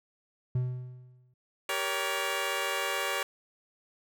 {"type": "tone with exponential decay", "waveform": "triangle", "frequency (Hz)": 125.7, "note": "B2", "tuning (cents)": 31, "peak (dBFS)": -22, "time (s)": [0.55, 1.34], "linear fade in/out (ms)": 5, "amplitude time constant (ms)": 170}
{"type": "chord", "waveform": "10% pulse", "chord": "G diminished", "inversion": "none", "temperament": "just", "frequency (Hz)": [392, 470.4, 564.5], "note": ["G4", "Bb4", "Db5"], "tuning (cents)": [0, 16, 31], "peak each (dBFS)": [-27, -27, -24], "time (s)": [1.69, 3.23], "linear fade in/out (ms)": 2}
{"effects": []}